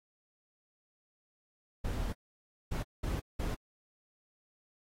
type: noise bursts at uneven times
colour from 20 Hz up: brown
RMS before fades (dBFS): -34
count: 4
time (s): 1.84-2.13 / 2.71-2.83 / 3.03-3.2 / 3.39-3.55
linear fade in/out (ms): 10
effects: AAC 48 kbps